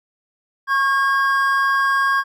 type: tone pair together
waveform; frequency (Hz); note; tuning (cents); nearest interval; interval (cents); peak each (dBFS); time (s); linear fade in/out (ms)
triangle; 1098 / 1620.2; C#6 / G#6; -17 / -43; perfect fifth; 674; -16; 0.67-2.24; 50
effects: none